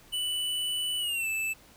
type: tone with pitch glide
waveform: square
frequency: 2974 to 2634 Hz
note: F#7 to E7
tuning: +8 to -2 cents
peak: -29 dBFS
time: 0.12-1.54 s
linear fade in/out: 20 ms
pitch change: -210 cents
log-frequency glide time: 0.99-1.27 s
effects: pink hiss -56 dBFS RMS until 1.76 s